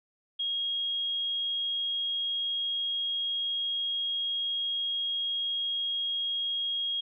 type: tone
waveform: sine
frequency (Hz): 3273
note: G#7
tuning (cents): -26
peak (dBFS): -28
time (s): 0.39-7.01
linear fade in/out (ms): 10
effects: none